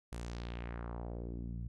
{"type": "tone with low-pass filter sweep", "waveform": "sawtooth", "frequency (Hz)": 58.7, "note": "A#1", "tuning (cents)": 13, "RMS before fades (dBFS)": -42, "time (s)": [0.12, 1.68], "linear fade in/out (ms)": 5, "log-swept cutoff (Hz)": [10000, 130], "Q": 1.9, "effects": []}